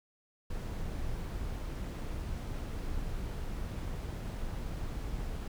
brown noise, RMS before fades -37 dBFS, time 0.5-5.48 s, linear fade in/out 5 ms, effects none

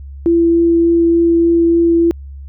sine tone with vibrato, 336.5 Hz, E4, 36 cents sharp, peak -8 dBFS, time 0.26-2.11 s, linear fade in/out 0 ms, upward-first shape triangle, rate 3.4 Hz, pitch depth 8 cents each way, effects added 69 Hz sine -28 dBFS peak until 2.48 s

